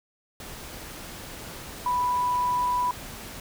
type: tone in noise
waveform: sine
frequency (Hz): 987.8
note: B5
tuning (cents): 0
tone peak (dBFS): -22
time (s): 1.86-2.91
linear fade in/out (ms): 2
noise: pink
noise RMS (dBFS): -40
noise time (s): 0.4-3.4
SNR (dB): +15
effects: none